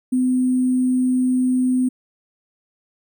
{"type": "tone with sample-and-hold", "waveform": "sine", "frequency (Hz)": 254, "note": "B3", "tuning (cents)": 49, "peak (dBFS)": -15, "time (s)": [0.12, 1.89], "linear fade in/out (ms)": 10, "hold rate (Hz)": 8820, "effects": []}